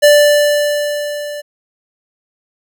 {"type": "tone with level ramp", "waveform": "square", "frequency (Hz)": 587.3, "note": "D5", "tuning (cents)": 0, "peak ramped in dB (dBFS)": [-4, -24], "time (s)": [0.02, 1.42], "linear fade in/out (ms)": 20, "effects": []}